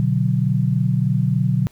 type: chord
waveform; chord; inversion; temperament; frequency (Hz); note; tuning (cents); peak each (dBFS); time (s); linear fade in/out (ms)
sine; B minor; none; equal; 123.47 / 146.83 / 185; B2 / D3 / F#3; 0 / 0 / 0; -19 / -20 / -21; 0-1.67; 0
effects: pink hiss -55 dBFS RMS until 1.71 s